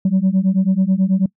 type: beating tone pair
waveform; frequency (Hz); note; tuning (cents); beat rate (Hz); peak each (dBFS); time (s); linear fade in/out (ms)
sine; 185 / 194.2; F#3 / G3; 0 / -16; 9.2; -14; 0.05-1.26; 5
effects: noise-tail reverb RT60 0.1 s tail -24 dB re dry + tanh soft clip ceiling -9 dBFS